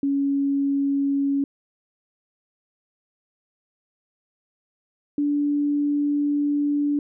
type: tone pair in turn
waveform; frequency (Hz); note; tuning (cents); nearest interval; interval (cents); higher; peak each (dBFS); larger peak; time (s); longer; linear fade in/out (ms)
sine; 278.8 / 290.2; C#4 / D4; +10 / -21; minor second; 69; second; -19; neither; 0.03-1.44 / 5.18-6.99; second; 2
effects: none